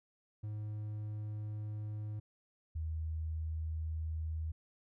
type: tone pair in turn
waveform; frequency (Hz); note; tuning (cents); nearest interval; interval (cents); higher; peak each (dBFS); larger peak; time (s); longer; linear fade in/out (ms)
triangle / sine; 106.1 / 79.49; G#2 / D#2; +38 / +38; perfect fourth; 500; first; -36 / -35; second; 0.43-2.2 / 2.75-4.52; neither; 10
effects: none